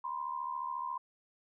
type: tone pair together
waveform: sine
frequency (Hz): 965.8 / 1040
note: B5 / C6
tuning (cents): -39 / -11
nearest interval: minor second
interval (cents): 128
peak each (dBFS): -39 / -37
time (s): 0.04-0.98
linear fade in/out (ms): 5
effects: none